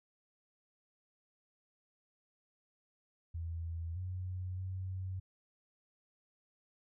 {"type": "tone with pitch steps", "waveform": "sine", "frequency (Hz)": [83.3, 91.8, 93.6], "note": ["E2", "F#2", "F#2"], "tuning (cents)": [19, -13, 20], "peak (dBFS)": -37, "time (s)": [3.34, 5.2], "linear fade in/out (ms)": 10, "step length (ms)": 620, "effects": []}